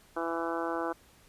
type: harmonic tone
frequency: 166.7 Hz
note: E3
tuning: 20 cents sharp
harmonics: 2 / 3 / 4 / 5 / 6 / 7 / 8 / 9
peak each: -35 / -37 / -38 / -39 / -40 / -40 / -41 / -42 dBFS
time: 0.16-0.93 s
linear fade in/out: 10 ms
effects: pink hiss -60 dBFS RMS until 1.28 s + resampled to 32000 Hz